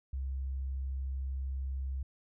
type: tone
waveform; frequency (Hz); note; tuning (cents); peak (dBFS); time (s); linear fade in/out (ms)
sine; 66.6; C2; +31; -33; 0.13-2.03; 5
effects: none